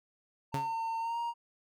triangle tone with pitch glide, 907 to 938.4 Hz, A#5 to A#5, -48 to +11 cents, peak -30 dBFS, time 0.52-1.34 s, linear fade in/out 50 ms, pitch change +59 cents, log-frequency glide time 0.99-1.19 s
sawtooth tone with exponential decay, 138.59 Hz, C#3, in tune, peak -26 dBFS, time 0.54-0.75 s, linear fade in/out 0 ms, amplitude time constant 45 ms
effects none

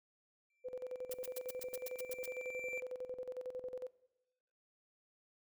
triangle tone with exponential growth, 2349 Hz, D7, in tune, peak -39 dBFS, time 0.5-2.8 s, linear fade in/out 2 ms, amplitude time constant 500 ms
sine tone with tremolo, 505 Hz, B4, 39 cents sharp, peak -39 dBFS, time 0.64-3.88 s, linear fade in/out 20 ms, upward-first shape square, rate 11 Hz, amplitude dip 75%
blue noise bursts, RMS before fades -44 dBFS, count 10, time 1.11-2.26 s, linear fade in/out 5 ms, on 25 ms, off 100 ms
effects noise-tail reverb RT60 1.0 s tail -20 dB re dry

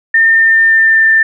sine tone with pitch glide, 1811 to 1786.1 Hz, A6 to A6, +49 to +25 cents, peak -5 dBFS, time 0.14-1.23 s, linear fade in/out 5 ms, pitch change -24 cents, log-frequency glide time 0.3-1.09 s, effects none

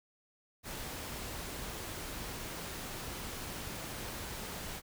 pink noise, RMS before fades -42 dBFS, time 0.63-4.82 s, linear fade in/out 50 ms, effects none

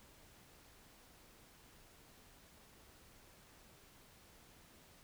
silence, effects pink hiss -63 dBFS RMS until 5.03 s

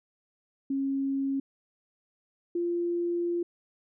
sine tone pair in turn, 272.8 / 345.8 Hz, C#4 / F4, -28 / -17 cents, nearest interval major third, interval 411 cents, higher second, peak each -26 dBFS, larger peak neither, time 0.7-1.4 / 2.55-3.43 s, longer second, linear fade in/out 5 ms, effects none

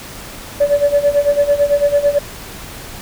sine tone with tremolo, 576 Hz, D5, 34 cents flat, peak -6 dBFS, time 0.6-2.19 s, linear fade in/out 10 ms, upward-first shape sine, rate 9 Hz, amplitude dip 85%, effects tanh soft clip ceiling -5 dBFS + pink hiss -32 dBFS RMS until 3.01 s

